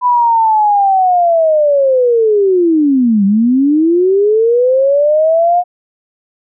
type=linear two-way sweep; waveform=sine; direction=down then up; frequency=999 to 192.4 to 720 Hz; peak=-7 dBFS; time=0.01-5.64 s; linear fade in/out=50 ms; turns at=3.25 s; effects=none